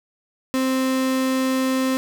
35% pulse tone, 261.6 Hz, C4, in tune, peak -17 dBFS, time 0.54-1.97 s, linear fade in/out 0 ms, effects none

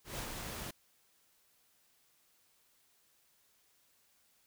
pink noise with ADSR envelope, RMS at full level -40 dBFS, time 0.04-0.71 s, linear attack 140 ms, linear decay 74 ms, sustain -3 dB, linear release 6 ms, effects white hiss -71 dBFS RMS until 4.46 s

